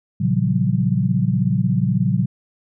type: chord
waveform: sine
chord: G half-diminished seventh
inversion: first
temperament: equal with one note detuned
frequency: 116.54 / 138.59 / 174.61 / 191.08 Hz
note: Bb2 / Db3 / F3 / G3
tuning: 0 / 0 / 0 / -44 cents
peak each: -21 dBFS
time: 0.2-2.26 s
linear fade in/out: 10 ms
effects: none